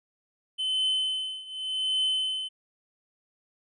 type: tone with tremolo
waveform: triangle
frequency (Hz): 3051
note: G7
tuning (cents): -48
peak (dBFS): -21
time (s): 0.58-2.49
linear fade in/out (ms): 20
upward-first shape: triangle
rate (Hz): 0.86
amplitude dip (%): 90
effects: resampled to 24000 Hz